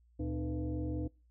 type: tone with frequency modulation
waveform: sine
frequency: 117 Hz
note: A#2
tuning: 7 cents sharp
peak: -33 dBFS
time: 0.19-1.08 s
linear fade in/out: 10 ms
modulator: 189 Hz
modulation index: 1.6
effects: noise-tail reverb RT60 0.3 s tail -24 dB re dry + added 59 Hz sine -63 dBFS peak until 1.3 s